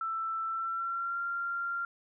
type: tone with pitch glide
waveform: sine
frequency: 1329 to 1385.4 Hz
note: E6 to F6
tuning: +14 to -14 cents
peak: -31 dBFS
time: 0.01-1.85 s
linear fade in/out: 2 ms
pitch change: +72 cents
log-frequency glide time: 0.45-1.21 s
effects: none